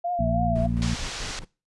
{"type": "tone with vibrato", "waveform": "sine", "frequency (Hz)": 682, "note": "F5", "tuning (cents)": -41, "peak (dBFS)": -24, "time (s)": [0.04, 0.67], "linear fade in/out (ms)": 10, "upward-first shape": "triangle", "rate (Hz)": 3.2, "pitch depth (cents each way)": 90}
{"type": "harmonic tone", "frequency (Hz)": 57.9, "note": "A#1", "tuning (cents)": -11, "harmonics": [1, 2, 3, 4], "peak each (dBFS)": [-28, -28, -28, -28], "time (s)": [0.19, 0.95], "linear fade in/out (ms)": 5}
{"type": "noise with tremolo", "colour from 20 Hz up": "brown", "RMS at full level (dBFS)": -34, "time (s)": [0.55, 1.45], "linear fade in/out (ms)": 10, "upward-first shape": "square", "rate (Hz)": 4.6, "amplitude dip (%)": 60}
{"type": "band-pass noise", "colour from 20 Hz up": "white", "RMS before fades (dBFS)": -35, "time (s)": [0.82, 1.39], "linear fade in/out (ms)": 0, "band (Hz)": [350, 6400], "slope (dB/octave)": 24}
{"effects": ["noise-tail reverb RT60 0.3 s tail -22 dB re dry", "resampled to 24000 Hz"]}